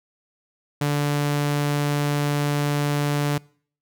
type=tone; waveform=sawtooth; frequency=145.5 Hz; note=D3; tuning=16 cents flat; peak=-16 dBFS; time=0.81-3.38 s; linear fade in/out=5 ms; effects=noise-tail reverb RT60 0.5 s tail -24 dB re dry